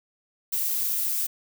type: noise with amplitude modulation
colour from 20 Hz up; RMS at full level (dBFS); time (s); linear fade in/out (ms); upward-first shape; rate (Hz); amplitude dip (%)
violet; -25; 0.52-1.27; 10; sine; 161; 30
effects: none